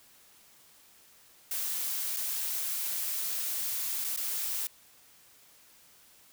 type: noise with dropouts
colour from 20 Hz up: blue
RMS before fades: -33 dBFS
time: 1.51-4.67 s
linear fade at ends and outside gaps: 2 ms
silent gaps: 2.164-2.168 / 4.043-4.046 / 4.163-4.173 s
effects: white hiss -59 dBFS RMS until 6.32 s